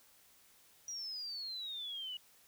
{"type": "exponential sweep", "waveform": "sine", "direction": "down", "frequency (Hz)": [5800, 2908], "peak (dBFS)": -40, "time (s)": [0.88, 2.17], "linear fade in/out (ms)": 2, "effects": ["white hiss -65 dBFS RMS until 2.47 s"]}